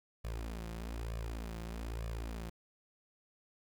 sawtooth tone with flanger, 56.3 Hz, A1, 40 cents sharp, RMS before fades -41 dBFS, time 0.24-2.5 s, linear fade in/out 10 ms, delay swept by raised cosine 1.7 to 5.7 ms, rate 1.1 Hz, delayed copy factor +0.9, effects 11-bit

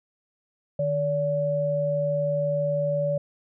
sine tone pair together, 152.03 / 574 Hz, D#3 / D5, -40 / -40 cents, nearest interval octave + major seventh, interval 2300 cents, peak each -28 / -23 dBFS, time 0.79-3.18 s, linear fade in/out 5 ms, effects none

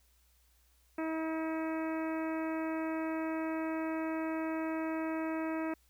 harmonic tone, 320 Hz, D#4, 49 cents sharp, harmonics 1 / 2 / 3 / 4 / 5 / 6 / 7 / 8, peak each -34 / -40 / -44 / -46 / -48 / -50 / -51 / -52 dBFS, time 0.98-5.74 s, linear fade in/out 5 ms, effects added 60 Hz sine -67 dBFS peak until 5.89 s + white hiss -71 dBFS RMS until 5.89 s

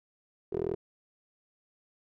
15% pulse tone with band-pass filter, 41.2 Hz, E1, in tune, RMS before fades -32 dBFS, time 0.52-0.75 s, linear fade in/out 10 ms, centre 390 Hz, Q 4.9, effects none

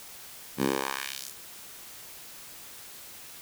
10% pulse tone with high-pass filter sweep, 67.5 Hz, C#2, 45 cents flat, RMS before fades -31 dBFS, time 0.57-1.34 s, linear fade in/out 50 ms, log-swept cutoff 170 to 9100 Hz, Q 1.2, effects white hiss -46 dBFS RMS until 3.41 s

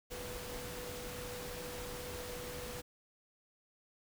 sine tone in noise, 492.8 Hz, B4, 4 cents flat, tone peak -46 dBFS, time 0.1-2.82 s, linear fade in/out 20 ms, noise pink, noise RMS -45 dBFS, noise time 0.1-2.82 s, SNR -4 dB, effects none

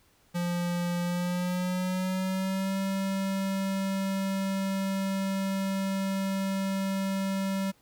square tone with pitch glide, 174.61 to 193.74 Hz, F3 to G3, 0 to -20 cents, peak -28 dBFS, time 0.34-7.72 s, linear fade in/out 20 ms, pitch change +180 cents, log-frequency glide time 1.01-2.77 s, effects pink hiss -64 dBFS RMS until 7.81 s

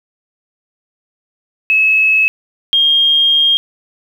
sine tone pair in turn, 2584 / 3226 Hz, E7 / G7, -35 / +49 cents, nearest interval major third, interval 384 cents, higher second, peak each -8 dBFS, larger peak neither, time 1.7-2.28 / 2.73-3.57 s, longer second, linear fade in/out 0 ms, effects 7-bit

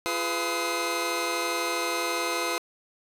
20% pulse tone cluster, 343.8 / 416.5 / 499.6 / 1268 / 2098 Hz, F4 / G#4 / B4 / D#6 / C7, -27 / +5 / +20 / +32 / +4 cents, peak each -27 / -33 / -27 / -27 / -28 dBFS, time 0.06-2.58 s, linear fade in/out 0 ms, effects resampled to 32000 Hz + 9-bit

